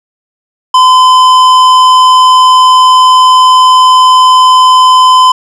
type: tone with tanh clipping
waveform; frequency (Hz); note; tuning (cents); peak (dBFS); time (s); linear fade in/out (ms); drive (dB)
triangle; 1020; C6; -44; -3; 0.74-5.32; 5; 17
effects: none